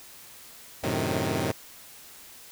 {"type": "chord", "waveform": "10% pulse", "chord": "F# diminished seventh", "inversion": "none", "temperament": "equal with one note detuned", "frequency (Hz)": [92.18, 110, 130.81, 155.56], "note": ["F#2", "A2", "C3", "Eb3"], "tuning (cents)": [-6, 0, 0, 0], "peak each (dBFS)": -23, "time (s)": [0.83, 1.52], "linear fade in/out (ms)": 10, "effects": ["white hiss -48 dBFS RMS until 2.51 s"]}